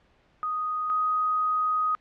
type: tone pair in turn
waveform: sine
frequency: 1244.5 / 1251.1 Hz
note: D#6 / D#6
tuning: 0 / +9 cents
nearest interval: unison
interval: 9 cents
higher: second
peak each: -26 / -22 dBFS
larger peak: second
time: 0.43-0.9 / 0.9-1.95 s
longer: second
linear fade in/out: 0 ms
effects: pink hiss -63 dBFS RMS until 2 s + low-pass 3000 Hz 12 dB/octave